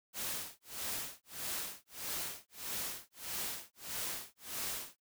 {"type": "noise with tremolo", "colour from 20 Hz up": "white", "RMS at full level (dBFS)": -38, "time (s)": [0.13, 5], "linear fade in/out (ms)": 50, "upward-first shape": "sine", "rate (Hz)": 1.6, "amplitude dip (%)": 100, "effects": []}